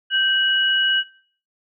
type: tone pair together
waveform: sine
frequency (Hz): 1560.2 / 2925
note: G6 / F#7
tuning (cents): -9 / -21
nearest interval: major seventh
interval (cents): 1088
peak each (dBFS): -19 / -18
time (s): 0.1-1.04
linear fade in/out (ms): 50
effects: noise-tail reverb RT60 0.5 s tail -21 dB re dry